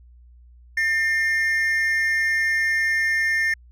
triangle tone pair together, 1805 / 2119 Hz, A6 / C7, +44 / +21 cents, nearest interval minor third, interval 277 cents, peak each -18 / -23 dBFS, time 0.77-3.54 s, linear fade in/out 5 ms, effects added 60 Hz sine -46 dBFS peak until 3.71 s

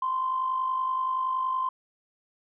sine tone with amplitude modulation, 1039 Hz, C6, 12 cents flat, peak -22 dBFS, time 0.02-1.69 s, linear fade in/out 5 ms, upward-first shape sine, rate 50.6 Hz, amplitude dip 50%, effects tanh soft clip ceiling -18 dBFS

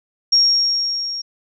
sine tone with level ramp, 5570 Hz, F8, 5 cents flat, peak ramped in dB -9 to -24 dBFS, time 0.32-1.22 s, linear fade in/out 10 ms, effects none

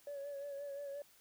sine tone with vibrato, 565 Hz, C#5, 33 cents sharp, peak -40 dBFS, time 0.07-1.02 s, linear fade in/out 2 ms, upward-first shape sine, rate 5.7 Hz, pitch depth 38 cents each way, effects tanh soft clip ceiling -39 dBFS + white hiss -66 dBFS RMS until 1.2 s

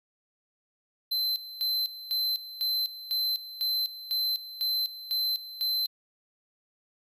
square tone with tremolo, 4075 Hz, C8, 47 cents flat, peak -26 dBFS, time 1.11-5.87 s, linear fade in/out 10 ms, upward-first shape square, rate 2 Hz, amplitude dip 80%, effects none

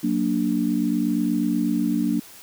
sine chord, Gb augmented, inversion none, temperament equal, 185 / 233.1 / 293.7 Hz, Gb3 / Bb3 / D4, 0 / 0 / 0 cents, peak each -26 / -23 / -23 dBFS, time 0.03-2.2 s, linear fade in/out 10 ms, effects white hiss -45 dBFS RMS until 2.42 s

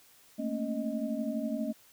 sine tone cluster, 218.8 / 230.9 / 276.3 / 622 Hz, A3 / A#3 / C#4 / D#5, -9 / -16 / -6 / -1 cents, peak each -37 / -34 / -36 / -38 dBFS, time 0.38-1.73 s, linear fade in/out 20 ms, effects white hiss -60 dBFS RMS until 1.92 s

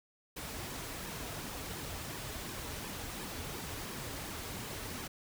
pink noise with flanger, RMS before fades -42 dBFS, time 0.36-5.08 s, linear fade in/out 10 ms, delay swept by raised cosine 1.4 to 5.8 ms, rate 2.8 Hz, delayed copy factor -0.55, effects none

